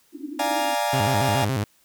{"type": "band-pass noise", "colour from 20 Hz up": "white", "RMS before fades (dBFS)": -34, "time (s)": [0.12, 0.75], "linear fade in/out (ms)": 20, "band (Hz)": [270, 320], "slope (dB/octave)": 96}
{"type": "chord", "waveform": "40% pulse", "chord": "Bb dominant seventh", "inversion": "first", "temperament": "equal with one note detuned", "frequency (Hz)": [589.7, 698.5, 830.6, 932.3], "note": ["D5", "F5", "Ab5", "Bb5"], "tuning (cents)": [7, 0, 0, 0], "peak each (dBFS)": [-27, -27, -25, -28], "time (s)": [0.39, 1.45], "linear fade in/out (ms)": 5}
{"type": "tone with vibrato", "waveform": "sawtooth", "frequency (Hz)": 117, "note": "A#2", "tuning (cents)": 7, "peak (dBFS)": -18, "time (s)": [0.93, 1.64], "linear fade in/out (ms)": 5, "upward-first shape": "square", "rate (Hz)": 7.1, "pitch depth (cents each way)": 220}
{"effects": ["white hiss -61 dBFS RMS until 1.84 s"]}